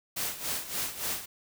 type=noise with tremolo; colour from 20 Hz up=white; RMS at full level=-31 dBFS; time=0.16-1.26 s; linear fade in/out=10 ms; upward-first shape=sine; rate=3.5 Hz; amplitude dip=75%; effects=none